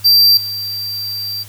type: tone with level steps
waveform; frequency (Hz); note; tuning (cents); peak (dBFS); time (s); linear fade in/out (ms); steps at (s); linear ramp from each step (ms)
square; 4699; D8; 0; -7 / -21; 0.04-1.44; 20; 0.37; 2
effects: added 103 Hz sine -36 dBFS peak until 1.48 s + white hiss -40 dBFS RMS until 1.48 s